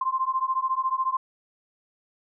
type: beating tone pair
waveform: sine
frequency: 1043 / 1057 Hz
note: C6 / C6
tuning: -6 / +17 cents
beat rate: 14 Hz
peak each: -26 dBFS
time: 0.01-1.17 s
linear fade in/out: 5 ms
effects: none